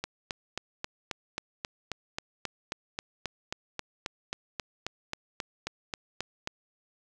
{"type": "click train", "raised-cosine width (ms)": 0.2, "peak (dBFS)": -15, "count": 25, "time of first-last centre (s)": [0.04, 6.474], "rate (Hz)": 3.73, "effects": []}